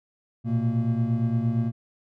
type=tone cluster; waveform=triangle; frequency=114.6 / 123.3 / 229.4 Hz; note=A#2 / B2 / A#3; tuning=-29 / -2 / -28 cents; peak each=-24 dBFS; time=0.44-1.72 s; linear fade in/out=50 ms; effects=none